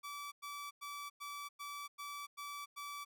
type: tone bursts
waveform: sawtooth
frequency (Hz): 1154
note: D6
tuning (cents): -31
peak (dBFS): -40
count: 8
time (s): 0.03-3.05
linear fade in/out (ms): 20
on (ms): 290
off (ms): 100
effects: none